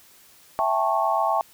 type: chord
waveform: sine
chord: A dominant seventh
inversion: second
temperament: just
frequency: 660 / 792 / 880 / 1100 Hz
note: E5 / G5 / A5 / C#6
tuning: +2 / +18 / 0 / -14 cents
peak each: -25 dBFS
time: 0.59-1.41 s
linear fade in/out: 0 ms
effects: white hiss -53 dBFS RMS until 1.53 s